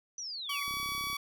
sine linear sweep, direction down, 6040 to 2050 Hz, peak -37 dBFS, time 0.18-0.63 s, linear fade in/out 2 ms
15% pulse tone, 1137 Hz, C#6, 44 cents sharp, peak -27 dBFS, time 0.49-1.17 s, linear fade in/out 5 ms
click train, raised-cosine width 3 ms, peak -37 dBFS, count 16, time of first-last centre 0.68-1.13 s, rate 33.3 Hz
effects none

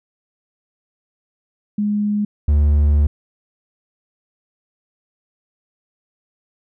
sine / triangle tone pair in turn, 207.7 / 73.43 Hz, G#3 / D2, 0 / 0 cents, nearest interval octave + tritone, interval 1800 cents, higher first, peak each -16 / -9 dBFS, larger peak second, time 1.78-2.25 / 2.48-3.07 s, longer second, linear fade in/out 5 ms, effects none

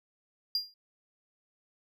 triangle tone with exponential decay, 4800 Hz, D8, 37 cents sharp, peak -23 dBFS, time 0.55-0.74 s, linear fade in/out 2 ms, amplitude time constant 41 ms, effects none

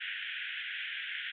pink band-pass noise, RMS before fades -39 dBFS, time 0-1.32 s, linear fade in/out 20 ms, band 1500 to 3400 Hz, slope 96 dB/octave, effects none

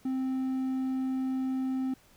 triangle tone, 261.6 Hz, C4, in tune, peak -26 dBFS, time 0.05-1.94 s, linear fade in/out 5 ms, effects pink hiss -61 dBFS RMS until 2.16 s

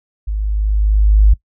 sine tone with level ramp, 51.91 Hz, G#1, in tune, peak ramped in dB -17 to -4 dBFS, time 0.27-1.34 s, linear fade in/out 10 ms, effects noise-tail reverb RT60 0.1 s tail -20 dB re dry

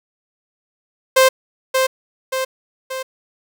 sawtooth tone with echo, 523.3 Hz, C5, in tune, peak -5 dBFS, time 1.16-1.29 s, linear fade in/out 10 ms, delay 580 ms, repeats 3, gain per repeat -5 dB, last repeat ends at 3.03 s, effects none

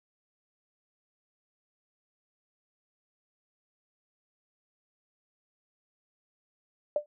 sine tone with exponential decay, 593 Hz, D5, 17 cents sharp, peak -20 dBFS, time 6.96-7.06 s, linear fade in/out 2 ms, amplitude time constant 20 ms, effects none

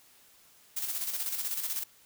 blue noise with tremolo, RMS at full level -32 dBFS, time 0.76-1.84 s, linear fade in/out 10 ms, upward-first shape square, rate 16 Hz, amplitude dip 50%, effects white hiss -60 dBFS RMS until 2.05 s

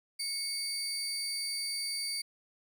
30% pulse tone pair together, 2200 / 4662 Hz, C#7 / D8, -14 / -14 cents, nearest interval octave + minor second, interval 1300 cents, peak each -38 / -31 dBFS, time 0.19-2.22 s, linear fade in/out 10 ms, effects none

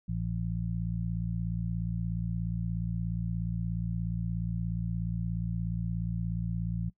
harmonic tone, 56.9 Hz, A#1, 41 cents flat, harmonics 1 / 2 / 3, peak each -36 / -34 / -33 dBFS, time 0.08-6.9 s, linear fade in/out 10 ms, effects noise-tail reverb RT60 0.1 s tail -22 dB re dry

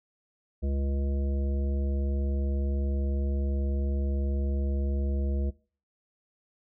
harmonic tone, 69.3 Hz, C#2, in tune, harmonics 1 / 3 / 5 / 7 / 9, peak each -26 / -36 / -40 / -43 / -45 dBFS, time 0.62-5.51 s, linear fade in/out 20 ms, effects noise-tail reverb RT60 0.4 s tail -20 dB re dry

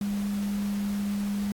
sine tone in noise, 202.7 Hz, G#3, 42 cents flat, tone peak -26 dBFS, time 0.01-1.52 s, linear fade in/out 2 ms, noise pink, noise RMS -43 dBFS, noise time 0.01-1.52 s, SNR +14 dB, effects AAC 64 kbps

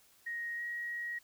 sine tone with pitch glide, 1876 to 1896.7 Hz, A#6 to A#6, +11 to +29 cents, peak -36 dBFS, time 0.26-1.19 s, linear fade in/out 10 ms, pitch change +18 cents, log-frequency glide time 0.56-0.61 s, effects white hiss -65 dBFS RMS until 1.23 s

